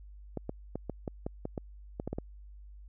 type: clicks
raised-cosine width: 2 ms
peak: -21 dBFS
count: 12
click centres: 0.373 / 0.494 / 0.756 / 0.897 / 1.078 / 1.265 / 1.454 / 1.578 / 1.999 / 2.076 / 2.13 / 2.185 s
effects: added 50 Hz sine -47 dBFS peak until 2.88 s